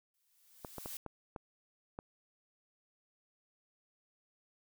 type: noise with exponential growth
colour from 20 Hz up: blue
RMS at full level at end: -42 dBFS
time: 0.14-0.97 s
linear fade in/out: 2 ms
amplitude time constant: 180 ms
type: clicks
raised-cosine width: 1 ms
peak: -28 dBFS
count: 6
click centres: 0.648 / 0.783 / 0.859 / 1.063 / 1.362 / 1.989 s
effects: none